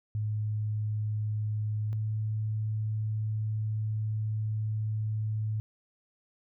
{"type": "tone pair in turn", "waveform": "sine", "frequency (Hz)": [106.7, 108.19], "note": ["G#2", "A2"], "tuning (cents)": [47, -29], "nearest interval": "unison", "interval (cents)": 24, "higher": "second", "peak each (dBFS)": -28, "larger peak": "neither", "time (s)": [[0.15, 1.93], [1.93, 5.6]], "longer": "second", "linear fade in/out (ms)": 0, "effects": []}